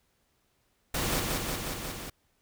pink noise with echo, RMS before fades -30 dBFS, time 0.94-1.2 s, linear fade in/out 5 ms, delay 180 ms, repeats 5, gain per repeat -2 dB, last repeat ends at 2.1 s, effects pink hiss -72 dBFS RMS until 2.41 s

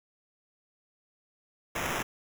violet noise with sample-and-hold, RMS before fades -32 dBFS, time 1.75-2.03 s, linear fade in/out 10 ms, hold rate 4410 Hz, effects none

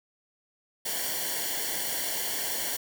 white noise with comb filter, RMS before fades -31 dBFS, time 0.85-2.77 s, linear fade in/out 10 ms, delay 0.79 ms, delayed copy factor -0.75, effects none

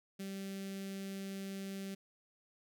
sawtooth tone with notch filter, 194.8 Hz, G3, 11 cents flat, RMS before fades -43 dBFS, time 0.19-1.95 s, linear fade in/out 10 ms, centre 970 Hz, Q 0.58, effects none

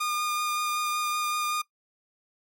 sawtooth tone with vibrato, 1215 Hz, D#6, 42 cents flat, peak -23 dBFS, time 0-1.62 s, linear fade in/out 10 ms, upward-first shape sine, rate 5.3 Hz, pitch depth 10 cents each way, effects noise-tail reverb RT60 0.1 s tail -19 dB re dry

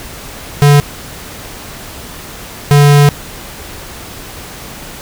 square tone bursts at uneven times, 144.5 Hz, D3, 28 cents flat, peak -4 dBFS, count 2, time 0.62-0.8 / 2.71-3.09 s, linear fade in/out 0 ms, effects pink hiss -29 dBFS RMS until 5.01 s

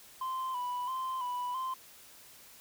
sine tone with vibrato, 1013 Hz, B5, 44 cents sharp, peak -30 dBFS, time 0.21-1.74 s, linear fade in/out 5 ms, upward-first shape square, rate 1.5 Hz, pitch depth 46 cents each way, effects tanh soft clip ceiling -32 dBFS + white hiss -55 dBFS RMS until 2.6 s

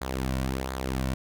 sawtooth tone with flanger, 65.41 Hz, C2, in tune, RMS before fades -30 dBFS, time 0.01-1.14 s, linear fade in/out 5 ms, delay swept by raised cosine 0.35 to 2.45 ms, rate 1.4 Hz, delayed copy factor -0.6, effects none

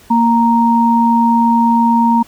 sine tone pair together, 232.2 / 931.4 Hz, A#3 / A#5, -7 / -2 cents, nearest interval 2 octaves, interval 2405 cents, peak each -11 dBFS, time 0.1-2.23 s, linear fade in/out 10 ms, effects pink hiss -44 dBFS RMS until 2.27 s

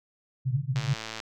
pink band-pass noise, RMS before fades -28 dBFS, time 0.45-0.94 s, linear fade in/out 10 ms, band 120 to 140 Hz, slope 96 dB/octave
click train, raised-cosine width 0.2 ms, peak -18 dBFS, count 50, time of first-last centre 0.76-1.201 s, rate 111 Hz
effects none

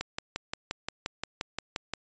click train, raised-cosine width 0.2 ms, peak -14 dBFS, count 12, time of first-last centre 0.01-1.936 s, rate 5.71 Hz, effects resampled to 16000 Hz

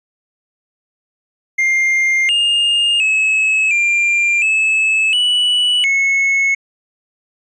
triangle tone with pitch steps, 2110 / 2827 / 2582 / 2385 / 2601 / 2953 / 2191 Hz, C7 / F7 / E7 / D7 / E7 / F#7 / C#7, +14 / +20 / -37 / +26 / -24 / -4 / -21 cents, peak -10 dBFS, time 1.58-6.55 s, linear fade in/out 10 ms, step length 710 ms, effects resampled to 22050 Hz

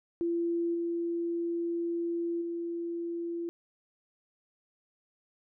sine tone with level steps, 340 Hz, F4, 46 cents flat, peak -27 / -29 / -32 dBFS, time 0.21-3.49 s, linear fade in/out 0 ms, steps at 0.74 / 2.41 s, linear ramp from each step 10 ms, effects none

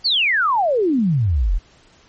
sine exponential sweep, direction down, 4743 to 36.02 Hz, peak -14 dBFS, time 0.04-1.59 s, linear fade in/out 20 ms, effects pink hiss -52 dBFS RMS until 2.08 s + MP3 32 kbps

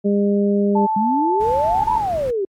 harmonic tone, 202.4 Hz, G#3, 44 cents flat, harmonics 1 / 2 / 3, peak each -16 / -19 / -26 dBFS, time 0.04-0.87 s, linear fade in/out 20 ms
sine tone, 876 Hz, A5, 8 cents flat, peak -17 dBFS, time 0.75-1.99 s, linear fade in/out 10 ms
sine exponential two-way sweep, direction up then down, 198.2 to 993 to 371.7 Hz, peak -18 dBFS, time 0.96-2.45 s, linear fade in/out 5 ms, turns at 1.93 s
brown noise, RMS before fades -28 dBFS, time 1.4-2.31 s, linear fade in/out 10 ms
effects high-pass 60 Hz 12 dB/octave + AAC 64 kbps

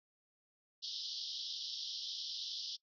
white band-pass noise, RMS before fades -43 dBFS, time 0.82-2.77 s, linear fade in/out 20 ms, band 3100 to 5500 Hz, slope 96 dB/octave, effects noise-tail reverb RT60 0.1 s tail -22 dB re dry

